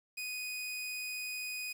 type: tone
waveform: sawtooth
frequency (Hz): 2489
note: D#7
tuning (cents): 0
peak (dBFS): -34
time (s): 0.17-1.73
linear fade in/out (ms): 10
effects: 10-bit